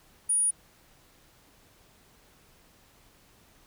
sine tone, 9600 Hz, D9, 37 cents sharp, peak -22 dBFS, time 0.29-0.51 s, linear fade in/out 10 ms, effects pink hiss -60 dBFS RMS until 3.66 s

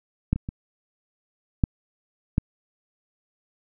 clicks, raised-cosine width 5 ms, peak -7 / -17 / -18 / -6 / -7 dBFS, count 5, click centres 0.33 / 0.36 / 0.489 / 1.638 / 2.381 s, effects none

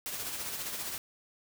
white noise with tremolo, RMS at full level -36 dBFS, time 0.06-0.98 s, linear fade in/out 0 ms, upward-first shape sine, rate 15 Hz, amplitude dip 40%, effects none

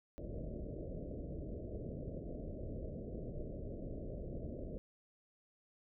pink low-pass noise, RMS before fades -44 dBFS, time 0.18-4.78 s, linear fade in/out 0 ms, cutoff 640 Hz, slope 96 dB/octave, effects none

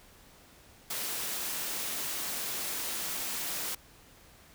white high-pass noise, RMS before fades -35 dBFS, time 0.9-3.75 s, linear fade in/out 5 ms, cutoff 140 Hz, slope 24 dB/octave, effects pink hiss -57 dBFS RMS until 4.54 s

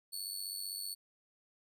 20% pulse tone with amplitude modulation, 4435 Hz, C#8, in tune, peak -30 dBFS, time 0.12-0.95 s, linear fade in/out 20 ms, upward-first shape sine, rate 95.6 Hz, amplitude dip 70%, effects none

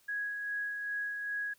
sine tone with tremolo, 1661.2 Hz, G#6, in tune, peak -32 dBFS, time 0.08-1.54 s, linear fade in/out 10 ms, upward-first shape sine, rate 2.5 Hz, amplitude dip 35%, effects white hiss -67 dBFS RMS until 1.58 s

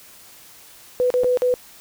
sine tone with dropouts, 498.1 Hz, B4, 15 cents sharp, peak -15 dBFS, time 1-1.54 s, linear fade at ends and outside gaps 0 ms, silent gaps 1.103-1.14 / 1.235-1.244 / 1.373-1.42 s, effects white hiss -46 dBFS RMS until 1.8 s

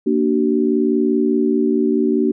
sine chord, Bb augmented, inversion none, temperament equal with one note detuned, 233.1 / 293.7 / 378.6 Hz, Bb3 / D4 / F#4, 0 / 0 / +40 cents, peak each -18 dBFS, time 0.06-2.32 s, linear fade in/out 10 ms, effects none

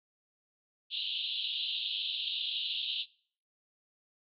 white band-pass noise, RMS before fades -35 dBFS, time 0.9-3.06 s, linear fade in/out 50 ms, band 2800 to 4000 Hz, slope 96 dB/octave, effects noise-tail reverb RT60 0.5 s tail -22 dB re dry + MP3 48 kbps

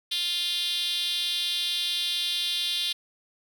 5% pulse tone with high-pass filter, 351.1 Hz, F4, 9 cents sharp, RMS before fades -28 dBFS, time 0.11-2.93 s, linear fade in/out 10 ms, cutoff 3500 Hz, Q 4.7, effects none

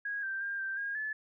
sine tone with pitch steps, 1646 / 1568 / 1601 / 1568 / 1627 / 1729 Hz, G#6 / G6 / G6 / G6 / G#6 / A6, -16 / 0 / +36 / 0 / -36 / -31 cents, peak -33 dBFS, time 0.05-1.13 s, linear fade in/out 5 ms, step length 180 ms, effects none

